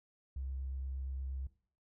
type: tone with vibrato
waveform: triangle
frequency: 66.4 Hz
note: C2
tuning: 26 cents sharp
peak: -33 dBFS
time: 0.36-1.47 s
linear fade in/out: 5 ms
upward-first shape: sine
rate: 8.5 Hz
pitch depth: 13 cents each way
effects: noise-tail reverb RT60 0.5 s tail -22 dB re dry + tanh soft clip ceiling -35 dBFS